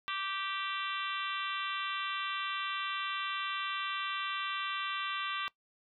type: harmonic tone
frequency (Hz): 390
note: G4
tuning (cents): -9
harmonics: 3 / 4 / 5 / 6 / 7 / 8 / 9 / 10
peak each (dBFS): -37 / -42 / -44 / -46 / -41 / -44 / -43 / -50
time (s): 0.08-5.48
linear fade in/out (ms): 0
effects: noise-tail reverb RT60 0.1 s tail -21 dB re dry